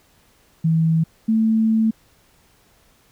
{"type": "tone pair in turn", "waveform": "sine", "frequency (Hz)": [162, 221.6], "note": ["E3", "A3"], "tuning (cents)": [-30, 13], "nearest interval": "perfect fourth", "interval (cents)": 543, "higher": "second", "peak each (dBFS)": -14, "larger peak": "neither", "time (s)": [[0.64, 1.04], [1.28, 1.91]], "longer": "second", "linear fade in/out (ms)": 10, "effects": ["pink hiss -57 dBFS RMS until 3.11 s"]}